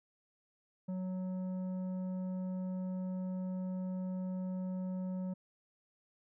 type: tone with tanh clipping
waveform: triangle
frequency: 185 Hz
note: F#3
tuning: in tune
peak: -37 dBFS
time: 0.88-5.34 s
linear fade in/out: 10 ms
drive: 13 dB
effects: none